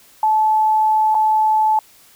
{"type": "tone with dropouts", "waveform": "sine", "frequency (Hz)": 867, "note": "A5", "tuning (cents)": -26, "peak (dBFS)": -12, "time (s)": [0.23, 1.79], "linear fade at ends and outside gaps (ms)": 2, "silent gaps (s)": [1.145, 1.15], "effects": ["white hiss -49 dBFS RMS until 2.15 s"]}